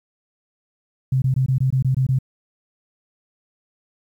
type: tone bursts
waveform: sine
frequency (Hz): 131.1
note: C3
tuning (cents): +4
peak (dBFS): -15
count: 9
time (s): 1.12-2.188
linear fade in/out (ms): 5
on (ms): 100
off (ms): 21
effects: 9-bit